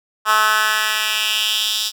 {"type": "tone with high-pass filter sweep", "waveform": "10% pulse", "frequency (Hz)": 215.4, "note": "A3", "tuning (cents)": -37, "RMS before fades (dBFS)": -18, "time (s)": [0.25, 1.92], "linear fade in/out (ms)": 50, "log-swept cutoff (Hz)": [1200, 4200], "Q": 2.8, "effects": []}